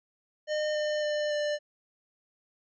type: tone with pitch steps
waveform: square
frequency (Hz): 608 / 603.1 / 598.2 / 593.4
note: D#5 / D5 / D5 / D5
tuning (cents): -40 / +46 / +32 / +18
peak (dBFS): -28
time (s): 0.47-1.59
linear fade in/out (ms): 50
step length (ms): 280
effects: resampled to 16000 Hz